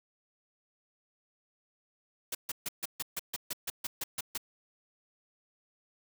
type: noise bursts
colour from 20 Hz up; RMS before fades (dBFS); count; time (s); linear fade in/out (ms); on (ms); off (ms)
white; -35; 13; 2.32-4.377; 5; 29; 140
effects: none